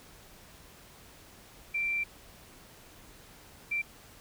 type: tone bursts at uneven times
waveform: sine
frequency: 2352 Hz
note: D7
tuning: 2 cents sharp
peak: -28 dBFS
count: 2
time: 1.74-2.04 / 3.71-3.82 s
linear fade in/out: 10 ms
effects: pink hiss -54 dBFS RMS until 4.2 s